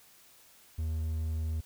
triangle tone, 79.5 Hz, D#2, 38 cents sharp, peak -28 dBFS, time 0.78-1.61 s, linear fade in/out 10 ms, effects white hiss -59 dBFS RMS until 1.65 s

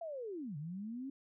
sine linear two-way sweep, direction down then up, 689 to 139.4 to 278.1 Hz, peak -40 dBFS, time 0.01-1.1 s, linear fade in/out 5 ms, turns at 0.57 s, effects none

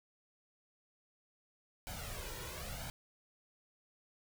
pink noise with flanger, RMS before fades -44 dBFS, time 1.87-2.9 s, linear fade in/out 0 ms, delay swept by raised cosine 1.3 to 2.12 ms, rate 1 Hz, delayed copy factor +0.8, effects none

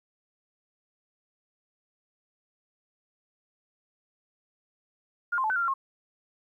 sine tone with pitch steps, 1415 / 1050 / 869 / 1516 / 1394 / 1372 / 1079 Hz, F6 / C6 / A5 / F#6 / F6 / F6 / C#6, +22 / +6 / -22 / +42 / -4 / -31 / -47 cents, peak -24 dBFS, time 5.32-5.74 s, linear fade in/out 10 ms, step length 60 ms, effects 11-bit

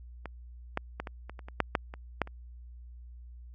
clicks, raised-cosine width 0.5 ms, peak -23 / -14 / -19 / -23 / -27 / -30 / -29 / -9 / -10 / -27 / -11 / -30 dBFS, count 12, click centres 0.257 / 0.774 / 1 / 1.072 / 1.296 / 1.392 / 1.485 / 1.603 / 1.752 / 1.939 / 2.217 / 2.274 s, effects added 60 Hz sine -45 dBFS peak until 3.54 s + AAC 32 kbps

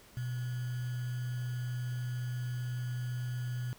sine tone with sample-and-hold, 123.4 Hz, B2, 1 cent flat, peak -33 dBFS, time 0.17-3.73 s, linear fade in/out 0 ms, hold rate 1575 Hz, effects pink hiss -58 dBFS RMS until 3.78 s

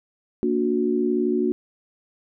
sine chord, Bb augmented, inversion none, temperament just, 233.1 / 291.4 / 364.2 Hz, Bb3 / D4 / F#4, 0 / -13 / -27 cents, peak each -24 / -25 / -22 dBFS, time 0.43-1.52 s, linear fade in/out 0 ms, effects none

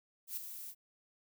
violet noise with ADSR envelope, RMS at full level -38 dBFS, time 0.27-0.75 s, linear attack 98 ms, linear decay 11 ms, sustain -8 dB, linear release 60 ms, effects none

